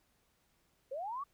sine linear sweep, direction up, 500 to 1170 Hz, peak -37 dBFS, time 0.91-1.24 s, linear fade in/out 10 ms, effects pink hiss -74 dBFS RMS until 1.33 s

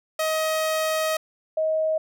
sawtooth / sine tone pair in turn, 631 / 631 Hz, D#5 / D#5, +24 / +24 cents, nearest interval unison, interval 0 cents, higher neither, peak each -18 / -20 dBFS, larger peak first, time 0.19-1.17 / 1.57-1.98 s, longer first, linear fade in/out 5 ms, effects none

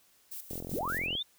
violet noise with tremolo, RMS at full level -41 dBFS, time 0.31-1.07 s, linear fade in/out 10 ms, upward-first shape square, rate 5.2 Hz, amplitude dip 70%
click train, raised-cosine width 2 ms, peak -27 dBFS, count 29, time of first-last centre 0.51-1.152 s, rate 43.6 Hz
sine linear sweep, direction up, 82.41 to 3700 Hz, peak -31 dBFS, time 0.72-1.23 s, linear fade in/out 10 ms
effects white hiss -65 dBFS RMS until 1.38 s

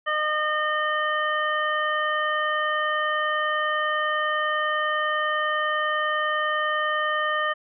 harmonic tone, 610 Hz, D#5, 34 cents flat, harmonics 1 / 2 / 3 / 5, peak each -29 / -25 / -26 / -34 dBFS, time 0.06-7.54 s, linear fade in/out 20 ms, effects none

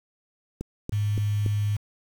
click train, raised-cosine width 3 ms, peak -18 dBFS, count 4, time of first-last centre 0.61-1.462 s, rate 3.52 Hz
sine tone, 103.83 Hz, G#2, in tune, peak -22 dBFS, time 0.92-1.77 s, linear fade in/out 10 ms
effects 7-bit

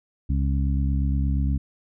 harmonic tone, 68.5 Hz, C#2, 20 cents flat, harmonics 1 / 2 / 3 / 4, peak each -21 / -27 / -31 / -33 dBFS, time 0.29-1.58 s, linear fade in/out 10 ms, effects none

